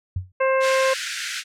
sine tone with exponential decay, 91.9 Hz, F#2, 11 cents flat, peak -19 dBFS, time 0.16-0.32 s, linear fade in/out 5 ms, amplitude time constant 34 ms
harmonic tone, 529 Hz, C5, 19 cents sharp, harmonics 1 / 2 / 3 / 4 / 5, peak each -18 / -24 / -28 / -30 / -32 dBFS, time 0.4-0.94 s, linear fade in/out 10 ms
pink high-pass noise, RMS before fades -27 dBFS, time 0.6-1.44 s, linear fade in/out 50 ms, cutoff 1400 Hz, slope 96 dB/octave
effects low-pass 7000 Hz 12 dB/octave

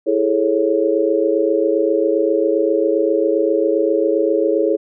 sine chord, A major seventh, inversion second, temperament just, 330 / 412.5 / 440 / 550 Hz, E4 / G#4 / A4 / C#5, +2 / -12 / 0 / -14 cents, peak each -19 dBFS, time 0.06-4.77 s, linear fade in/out 20 ms, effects none

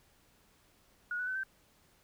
sine tone with pitch steps, 1449 / 1482.9 / 1517.5 / 1553 Hz, F#6 / F#6 / F#6 / G6, -37 / +3 / +43 / -17 cents, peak -33 dBFS, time 1.11-1.434 s, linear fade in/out 2 ms, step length 81 ms, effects pink hiss -67 dBFS RMS until 2.03 s

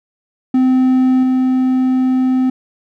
triangle tone with level steps, 257.7 Hz, C4, 26 cents flat, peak -7 / -9 dBFS, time 0.54-2.5 s, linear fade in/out 5 ms, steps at 1.23 s, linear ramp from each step 2 ms, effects none

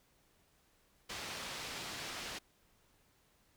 white low-pass noise, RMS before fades -44 dBFS, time 1.09-2.39 s, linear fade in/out 10 ms, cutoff 4600 Hz, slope 12 dB/octave, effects pink hiss -71 dBFS RMS until 3.56 s

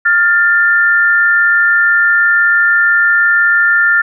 sine tone pair together, 1407 / 1781 Hz, F6 / A6, +12 / +21 cents, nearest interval major third, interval 409 cents, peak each -10 dBFS, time 0.05-4.02 s, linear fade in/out 10 ms, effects none

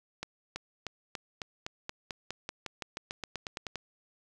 accelerating click train, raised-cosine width 0.2 ms, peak -19 dBFS, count 20, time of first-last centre 0.23-3.757 s, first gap 330 ms, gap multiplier 0.93, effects none

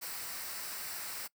white noise with comb filter, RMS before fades -41 dBFS, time 0.01-1.28 s, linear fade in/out 20 ms, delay 0.3 ms, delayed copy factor -0.5, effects noise-tail reverb RT60 0.1 s tail -23 dB re dry

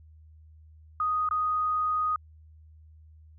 sine tone with dropouts, 1244.5 Hz, D#6, in tune, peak -24 dBFS, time 1-2.16 s, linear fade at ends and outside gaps 2 ms, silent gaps 1.289-1.31 s, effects added 78 Hz sine -50 dBFS peak until 3.38 s

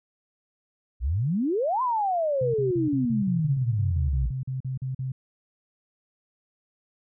sine exponential two-way sweep, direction up then down, 55 to 1046.5 to 55 Hz, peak -22 dBFS, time 1-4.32 s, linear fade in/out 50 ms, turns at 1.82 s
sine tone bursts, 130.81 Hz, C3, in tune, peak -27 dBFS, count 16, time 2.41-5.12 s, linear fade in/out 5 ms, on 130 ms, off 42 ms
effects none

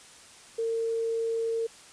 sine tone, 455.4 Hz, A#4, 40 cents flat, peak -26 dBFS, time 0.58-1.67 s, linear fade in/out 10 ms, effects white hiss -51 dBFS RMS until 1.92 s + resampled to 22050 Hz

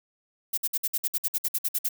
violet noise bursts, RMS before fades -26 dBFS, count 14, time 0.53-1.889 s, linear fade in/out 10 ms, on 46 ms, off 55 ms, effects none

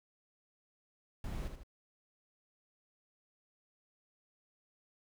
brown noise with echo, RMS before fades -39 dBFS, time 1.24-1.48 s, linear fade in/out 2 ms, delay 77 ms, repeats 2, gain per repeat -6 dB, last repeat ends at 1.634 s, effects none

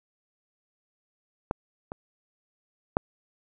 clicks, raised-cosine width 1 ms, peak -12 / -21 / -7 dBFS, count 3, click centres 1.511 / 1.919 / 2.969 s, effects none

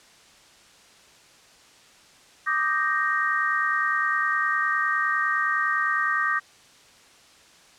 sine chord, Eb major seventh, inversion third, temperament equal, 1174.7 / 1244.5 / 1568 / 1864.7 Hz, D6 / Eb6 / G6 / Bb6, 0 / 0 / 0 / 0 cents, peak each -27 / -29 / -27 / -25 dBFS, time 2.46-6.4 s, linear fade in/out 20 ms, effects white hiss -53 dBFS RMS until 7.78 s + low-pass 7000 Hz 12 dB/octave

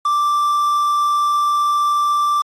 triangle tone with quantisation, 1174.7 Hz, D6, in tune, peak -12 dBFS, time 0.05-2.42 s, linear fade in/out 5 ms, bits 6, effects AAC 32 kbps

